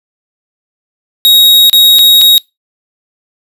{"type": "tone with dropouts", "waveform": "45% pulse", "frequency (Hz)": 3782, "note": "A#7", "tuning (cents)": 24, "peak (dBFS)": -3, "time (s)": [1.25, 2.38], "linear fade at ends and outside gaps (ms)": 0, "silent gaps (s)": [[1.697, 1.73], [1.986, 1.991], [2.213, 2.216]], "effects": ["noise-tail reverb RT60 0.2 s tail -23 dB re dry"]}